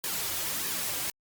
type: noise with flanger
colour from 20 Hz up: white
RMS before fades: -32 dBFS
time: 0.04-1.1 s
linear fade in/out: 0 ms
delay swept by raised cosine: 1.4 to 4.7 ms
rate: 1.6 Hz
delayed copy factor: -0.7
effects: Opus 48 kbps